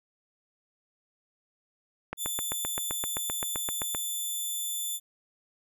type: click train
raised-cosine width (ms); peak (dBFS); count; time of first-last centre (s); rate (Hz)
0.5; -17; 15; 2.13-3.948; 7.7
type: tone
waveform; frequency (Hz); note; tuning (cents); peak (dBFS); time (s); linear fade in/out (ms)
5% pulse; 3520; A7; 0; -23; 2.17-5; 50
effects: none